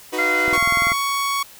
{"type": "chord", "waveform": "sawtooth", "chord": "B major", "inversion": "first", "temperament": "equal", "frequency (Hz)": [311.1, 370, 493.9], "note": ["D#4", "F#4", "B4"], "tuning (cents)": [0, 0, 0], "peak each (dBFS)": [-24, -23, -23], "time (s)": [0.12, 0.58], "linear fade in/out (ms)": 20}
{"type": "harmonic tone", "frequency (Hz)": 689, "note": "F5", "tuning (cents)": -24, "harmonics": [1, 2, 3], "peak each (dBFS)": [-29, -25, -18], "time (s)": [0.18, 0.93], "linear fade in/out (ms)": 10}
{"type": "click train", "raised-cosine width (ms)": 3, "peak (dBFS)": -18, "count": 10, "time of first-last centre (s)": [0.48, 0.919], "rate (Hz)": 20.5}
{"type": "tone with pitch glide", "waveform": "sawtooth", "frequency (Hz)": [1108.7, 1115.8], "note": ["C#6", "C#6"], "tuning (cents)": [0, 11], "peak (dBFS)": -16, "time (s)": [0.53, 1.43], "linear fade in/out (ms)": 5, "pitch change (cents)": 11, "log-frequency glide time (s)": [0.79, 0.85]}
{"effects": ["white hiss -44 dBFS RMS until 1.59 s"]}